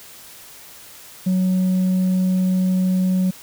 sine tone with tanh clipping, 185.3 Hz, F#3, 3 cents sharp, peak -16 dBFS, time 1.26-3.31 s, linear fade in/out 10 ms, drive 2 dB, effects white hiss -42 dBFS RMS until 3.42 s

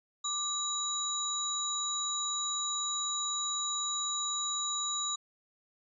sine tone cluster, 1178 / 3876 / 6960 Hz, D6 / B7 / A8, +5 / -33 / -20 cents, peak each -38 / -35 / -34 dBFS, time 0.24-5.16 s, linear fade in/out 10 ms, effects none

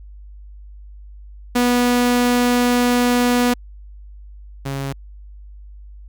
sawtooth tone pair in turn, 244.5 / 137.22 Hz, B3 / C#3, -17 / -17 cents, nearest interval minor seventh, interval 1000 cents, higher first, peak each -10 / -19 dBFS, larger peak first, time 1.55-3.54 / 4.65-4.93 s, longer first, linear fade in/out 10 ms, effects added 50 Hz sine -36 dBFS peak until 6.08 s

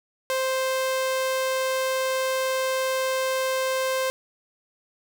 sawtooth tone, 523.3 Hz, C5, in tune, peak -19 dBFS, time 0.3-4.1 s, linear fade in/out 0 ms, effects none

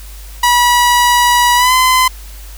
sawtooth tone with pitch glide, 971 to 1023.4 Hz, B5 to C6, -30 to -39 cents, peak -4 dBFS, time 0.43-2.08 s, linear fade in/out 5 ms, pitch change +91 cents, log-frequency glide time 1.56-1.73 s, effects added 50 Hz sine -29 dBFS peak until 2.57 s + white hiss -38 dBFS RMS until 2.57 s

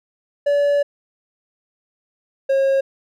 triangle tone pair in turn, 574 / 541.8 Hz, D5 / C#5, -40 / -40 cents, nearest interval minor second, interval 100 cents, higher first, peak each -12 dBFS, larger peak neither, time 0.46-0.83 / 2.49-2.81 s, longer first, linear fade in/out 10 ms, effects none

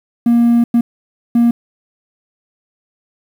triangle tone bursts at uneven times, 235.9 Hz, A#3, 21 cents sharp, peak -5 dBFS, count 3, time 0.26-0.64 / 0.74-0.81 / 1.35-1.51 s, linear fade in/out 5 ms, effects tanh soft clip ceiling -2 dBFS + 7-bit

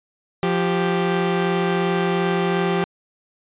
sawtooth tone pair together, 174.61 / 392 Hz, F3 / G4, 0 / 0 cents, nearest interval octave + major second, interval 1400 cents, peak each -17 dBFS, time 0.43-2.84 s, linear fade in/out 0 ms, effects resampled to 8000 Hz

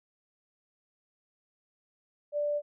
sine tone, 587.3 Hz, D5, in tune, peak -27 dBFS, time 2.32-2.62 s, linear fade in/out 50 ms, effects none

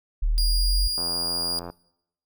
sine exponential sweep, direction up, 37.41 to 46.25 Hz, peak -19 dBFS, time 0.22-0.88 s, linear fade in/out 10 ms
40% pulse tone, 4844 Hz, D#8, 47 cents flat, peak -23 dBFS, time 0.38-1.59 s, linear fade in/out 0 ms
click train, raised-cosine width 1 ms, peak -22 dBFS, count 63, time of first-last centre 0.98-1.7 s, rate 86.1 Hz
effects noise-tail reverb RT60 0.8 s tail -23 dB re dry

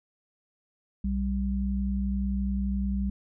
sine tone pair together, 61.74 / 196.75 Hz, B1 / G3, 0 / +7 cents, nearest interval octave + minor sixth, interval 2007 cents, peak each -28 dBFS, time 1.04-3.1 s, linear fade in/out 5 ms, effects none

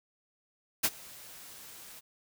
white noise with ADSR envelope, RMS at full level -25 dBFS, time 0.83-2.01 s, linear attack 15 ms, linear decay 49 ms, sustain -24 dB, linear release 24 ms, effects none

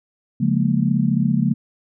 sine chord, Bb minor seventh, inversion first, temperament just, 139.85 / 174.81 / 209.8 / 233.1 Hz, Db3 / F3 / Ab3 / Bb3, +16 / +2 / +18 / 0 cents, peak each -21 dBFS, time 0.4-1.54 s, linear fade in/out 10 ms, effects none

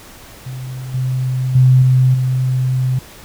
sine tone with level steps, 128.8 Hz, C3, 27 cents flat, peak -24 / -15 / -6 / -8 / -13 dBFS, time 0.46-2.99 s, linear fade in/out 5 ms, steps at 0.94 / 1.55 / 1.82 / 2.14 s, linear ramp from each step 5 ms, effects pink hiss -39 dBFS RMS until 3.24 s

